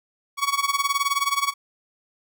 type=tone with tremolo; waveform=sawtooth; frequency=1122 Hz; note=C#6; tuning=21 cents sharp; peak=-14 dBFS; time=0.37-1.54 s; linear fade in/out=50 ms; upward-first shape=sine; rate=19 Hz; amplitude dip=85%; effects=none